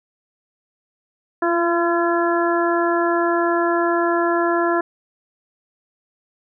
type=harmonic tone with a mistuned harmonic; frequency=340.2 Hz; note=F4; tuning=45 cents flat; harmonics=1 / 2 / 3 / 4 / 5; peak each=-19 / -22 / -24 / -25 / -26 dBFS; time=1.42-4.81 s; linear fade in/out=5 ms; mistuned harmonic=1; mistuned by=+15 cents; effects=none